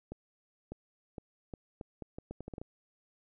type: accelerating click train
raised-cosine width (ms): 2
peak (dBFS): -28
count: 13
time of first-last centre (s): 0.12-2.615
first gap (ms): 600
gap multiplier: 0.77
effects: none